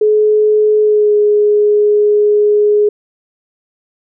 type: tone with pitch glide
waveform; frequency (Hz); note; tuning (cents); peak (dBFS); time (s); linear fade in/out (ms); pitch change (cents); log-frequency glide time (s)
sine; 425.7 to 417.4; G#4 to G#4; +43 to +9; -7; 0.01-2.89; 5; -34; 0.81-1.14
effects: none